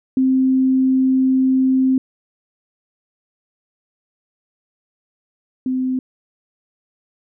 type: tone pair in turn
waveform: sine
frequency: 261.6 / 257.8 Hz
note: C4 / C4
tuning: 0 / -26 cents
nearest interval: unison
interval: 26 cents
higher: first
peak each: -12 / -17 dBFS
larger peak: first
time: 0.17-1.98 / 5.66-5.99 s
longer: first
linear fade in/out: 2 ms
effects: none